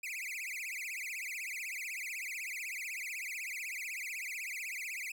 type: tone with vibrato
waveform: 45% pulse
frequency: 2300 Hz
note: D7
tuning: 37 cents flat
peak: -38 dBFS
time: 0.03-5.12 s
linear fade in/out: 5 ms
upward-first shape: triangle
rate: 16 Hz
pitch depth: 280 cents each way
effects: none